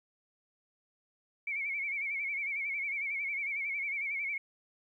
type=tone with vibrato; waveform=sine; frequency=2246 Hz; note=C#7; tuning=22 cents sharp; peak=-32 dBFS; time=1.47-4.38 s; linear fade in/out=5 ms; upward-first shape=sine; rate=11 Hz; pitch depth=79 cents each way; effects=12-bit